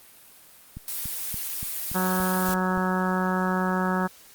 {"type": "click train", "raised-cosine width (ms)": 5, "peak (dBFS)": -24, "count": 8, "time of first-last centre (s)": [0.77, 2.776], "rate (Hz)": 3.49}
{"type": "noise", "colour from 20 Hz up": "blue", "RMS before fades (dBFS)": -31, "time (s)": [0.88, 2.54], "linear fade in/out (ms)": 0}
{"type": "harmonic tone", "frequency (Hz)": 185, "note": "F#3", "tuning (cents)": 0, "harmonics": [1, 2, 3, 4, 5, 6, 7, 8, 9], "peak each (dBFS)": [-25, -32, -34, -34, -31, -36, -32, -36, -34], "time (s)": [1.94, 4.08], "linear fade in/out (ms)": 20}
{"effects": ["white hiss -51 dBFS RMS until 4.34 s", "Opus 32 kbps"]}